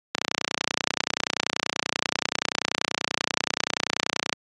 click train, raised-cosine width 0.2 ms, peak -4 dBFS, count 128, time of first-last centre 0.15-4.328 s, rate 30.4 Hz, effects high-pass 150 Hz 12 dB/octave + AAC 32 kbps

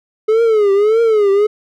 triangle tone with vibrato, 426.7 Hz, G#4, 47 cents sharp, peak -7 dBFS, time 0.28-1.47 s, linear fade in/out 10 ms, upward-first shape triangle, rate 1.7 Hz, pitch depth 160 cents each way, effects none

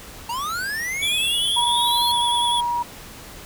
square linear sweep, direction up, 901 to 4294 Hz, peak -25 dBFS, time 0.29-2.12 s, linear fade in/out 5 ms
square tone with vibrato, 3376 Hz, G#7, 28 cents sharp, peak -21 dBFS, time 1.02-2.61 s, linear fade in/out 10 ms, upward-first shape triangle, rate 10 Hz, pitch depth 46 cents each way
sine tone, 956 Hz, A#5, 43 cents sharp, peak -20 dBFS, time 1.56-2.83 s, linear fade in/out 10 ms
effects pink hiss -40 dBFS RMS until 3.45 s

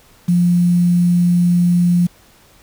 sine tone with quantisation, 175.4 Hz, F3, 8 cents sharp, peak -10 dBFS, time 0.28-2.07 s, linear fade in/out 10 ms, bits 6, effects pink hiss -49 dBFS RMS until 2.62 s

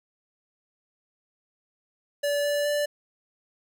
square tone with pitch steps, 577 / 581 / 586 Hz, D5 / D5 / D5, -31 / -19 / -4 cents, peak -24 dBFS, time 2.23-2.86 s, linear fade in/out 10 ms, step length 210 ms, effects none

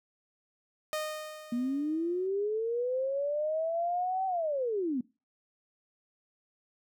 sawtooth tone with exponential decay, 616 Hz, D#5, 17 cents flat, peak -26 dBFS, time 0.93-2.27 s, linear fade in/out 0 ms, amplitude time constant 290 ms
sine linear two-way sweep, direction up then down, 233.1 to 770 to 233.1 Hz, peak -28 dBFS, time 1.52-5.01 s, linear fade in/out 5 ms, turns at 4.26 s
effects noise-tail reverb RT60 0.3 s tail -22 dB re dry

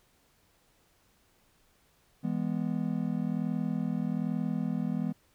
triangle chord, E major, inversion none, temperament just, 164.81 / 206 / 247.2 Hz, E3 / G#3 / B3, 0 / -14 / +2 cents, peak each -31 dBFS, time 2.23-5.13 s, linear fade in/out 20 ms, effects pink hiss -67 dBFS RMS until 5.34 s

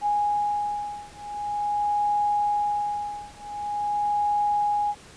sine beating tone pair, 827 / 827.45 Hz, G#5 / G#5, -8 / -7 cents, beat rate 0.45 Hz, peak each -26 dBFS, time 0.01-4.95 s, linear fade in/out 50 ms, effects pink hiss -48 dBFS RMS until 5.16 s + resampled to 22050 Hz

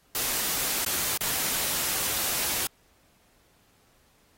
white noise with dropouts, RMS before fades -28 dBFS, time 0.15-2.67 s, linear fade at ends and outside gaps 1 ms, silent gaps 0.848-0.862 / 1.175-1.208 s, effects pink hiss -64 dBFS RMS until 4.37 s + AAC 48 kbps

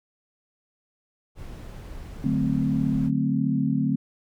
brown noise, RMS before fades -38 dBFS, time 1.35-3.11 s, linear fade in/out 50 ms
sine chord, D dominant seventh, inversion none, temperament equal, 146.83 / 185 / 220 / 261.6 Hz, D3 / F#3 / A3 / C4, 0 / 0 / 0 / 0 cents, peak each -26 / -29 / -26 / -25 dBFS, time 2.24-3.96 s, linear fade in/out 5 ms
effects none

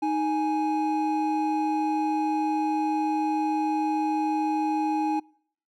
triangle tone pair together, 311.1 / 833.2 Hz, D#4 / G#5, 0 / +5 cents, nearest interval octave + perfect fourth, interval 1705 cents, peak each -24 dBFS, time 0.02-5.2 s, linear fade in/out 10 ms, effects noise-tail reverb RT60 0.6 s tail -26 dB re dry

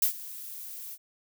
violet noise with ADSR envelope, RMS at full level -22 dBFS, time 0.02-0.98 s, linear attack 4 ms, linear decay 100 ms, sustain -19 dB, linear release 48 ms, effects none

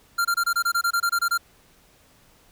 square tone bursts, 1386 Hz, F6, 14 cents flat, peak -20 dBFS, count 13, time 0.18-1.378 s, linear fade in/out 10 ms, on 70 ms, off 24 ms, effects pink hiss -57 dBFS RMS until 2.51 s

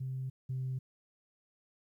sine tone pair in turn, 130.9 / 130 Hz, C3 / C3, +1 / -11 cents, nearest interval unison, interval 12 cents, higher first, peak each -34 / -32 dBFS, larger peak second, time 0-0.3 / 0.49-0.79 s, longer neither, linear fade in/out 10 ms, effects tanh soft clip ceiling -30 dBFS + 12-bit

